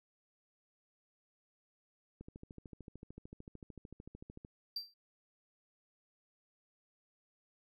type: click train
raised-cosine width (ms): 3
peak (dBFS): -36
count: 31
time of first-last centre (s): 2.21-4.449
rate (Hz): 13.4
type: tone with exponential decay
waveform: triangle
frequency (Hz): 4699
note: D8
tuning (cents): 0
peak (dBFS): -33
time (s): 4.76-4.94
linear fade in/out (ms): 5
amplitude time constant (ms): 39
effects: none